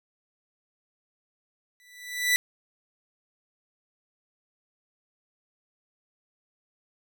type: tone with exponential growth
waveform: sawtooth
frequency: 1975.5 Hz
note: B6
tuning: in tune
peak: -14 dBFS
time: 1.8-2.36 s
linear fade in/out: 0 ms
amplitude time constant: 120 ms
effects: none